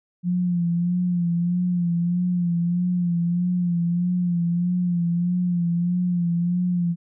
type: tone with vibrato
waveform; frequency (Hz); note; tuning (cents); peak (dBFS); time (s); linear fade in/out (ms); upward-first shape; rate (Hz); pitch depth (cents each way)
sine; 175; F3; +4; -19; 0.23-6.96; 50; sine; 1.6; 45
effects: none